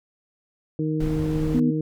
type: harmonic tone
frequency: 155.56 Hz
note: D#3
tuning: in tune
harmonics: 1 / 2 / 3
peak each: -25 / -25 / -31 dBFS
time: 0.79-1.81 s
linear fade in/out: 2 ms
type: noise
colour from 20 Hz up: brown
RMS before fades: -30 dBFS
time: 1-1.6 s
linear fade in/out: 5 ms
type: tone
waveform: sine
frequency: 246.9 Hz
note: B3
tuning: in tune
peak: -18 dBFS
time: 1.54-1.71 s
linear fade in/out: 10 ms
effects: none